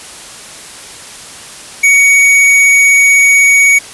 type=tone with hard clipping; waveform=sine; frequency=2242 Hz; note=C#7; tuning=19 cents sharp; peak=-5 dBFS; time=1.83-3.79 s; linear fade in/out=10 ms; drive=18 dB; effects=white hiss -30 dBFS RMS until 3.93 s + resampled to 24000 Hz